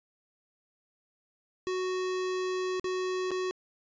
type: tone with dropouts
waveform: square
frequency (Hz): 370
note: F#4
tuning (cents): 0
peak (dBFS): -30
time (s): 1.67-3.51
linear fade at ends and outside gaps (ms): 0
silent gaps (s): 2.797-2.843 / 3.307-3.315
effects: resampled to 16000 Hz